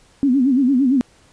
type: tone with vibrato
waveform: sine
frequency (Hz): 263.1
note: C4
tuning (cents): +10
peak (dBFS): -12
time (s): 0.23-1.01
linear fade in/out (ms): 0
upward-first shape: sine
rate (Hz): 8.8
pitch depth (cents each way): 140
effects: pink hiss -53 dBFS RMS until 1.32 s + resampled to 22050 Hz